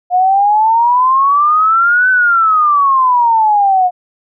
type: exponential two-way sweep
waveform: sine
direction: up then down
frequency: 714 to 1525 to 714 Hz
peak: -7 dBFS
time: 0.1-3.91 s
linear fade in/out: 50 ms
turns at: 2.1 s
effects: none